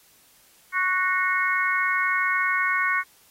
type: harmonic tone with a mistuned harmonic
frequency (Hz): 369.7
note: F#4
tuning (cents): -1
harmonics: 3 / 4 / 5 / 6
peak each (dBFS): -26 / -26 / -26 / -26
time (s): 0.72-3.04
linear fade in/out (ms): 50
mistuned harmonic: 6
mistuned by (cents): -29
effects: white hiss -57 dBFS RMS until 3.3 s + AAC 48 kbps